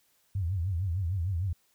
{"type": "tone with vibrato", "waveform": "sine", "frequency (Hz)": 90.6, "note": "F#2", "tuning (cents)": -36, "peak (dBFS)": -27, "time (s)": [0.35, 1.53], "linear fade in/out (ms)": 5, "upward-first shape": "triangle", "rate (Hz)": 6.6, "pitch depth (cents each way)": 220, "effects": ["white hiss -69 dBFS RMS until 1.74 s"]}